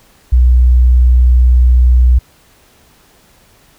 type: tone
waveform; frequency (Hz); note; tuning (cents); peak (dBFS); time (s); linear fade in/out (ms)
sine; 61.74; B1; 0; -4; 0.32-2.19; 10
effects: pink hiss -48 dBFS RMS until 3.78 s